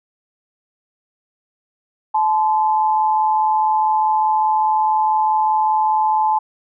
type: tone pair together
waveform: sine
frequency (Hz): 865.2 / 1030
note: A5 / C6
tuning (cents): -29 / -28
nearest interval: minor third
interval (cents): 301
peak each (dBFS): -14 / -22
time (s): 2.14-6.39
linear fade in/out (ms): 10
effects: none